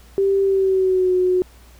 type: tone with pitch glide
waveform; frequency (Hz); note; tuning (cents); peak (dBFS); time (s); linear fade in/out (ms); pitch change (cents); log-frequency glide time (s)
sine; 392 to 365.7; G4 to F#4; 0 to -20; -14; 0.18-1.42; 0; -120; 0.42-1.13
effects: added 60 Hz sine -45 dBFS peak until 1.79 s + pink hiss -51 dBFS RMS until 1.79 s